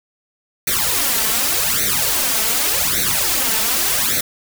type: noise with flanger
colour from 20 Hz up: white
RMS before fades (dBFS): -18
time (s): 0.67-4.21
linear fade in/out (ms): 5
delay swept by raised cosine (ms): 0.49 to 4.59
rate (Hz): 0.86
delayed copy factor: +0.95
effects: none